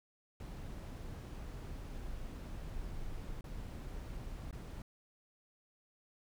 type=noise with dropouts; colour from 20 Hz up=brown; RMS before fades=-44 dBFS; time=0.4-4.82 s; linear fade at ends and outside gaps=2 ms; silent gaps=3.41-3.441 / 4.511-4.527 s; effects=none